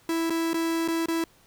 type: tone with dropouts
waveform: 45% pulse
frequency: 329.6 Hz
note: E4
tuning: in tune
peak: -24 dBFS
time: 0.09-1.24 s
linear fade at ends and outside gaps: 2 ms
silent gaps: 0.298-0.304 / 0.533-0.542 / 0.878-0.884 / 1.059-1.084 s
effects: pink hiss -59 dBFS RMS until 1.46 s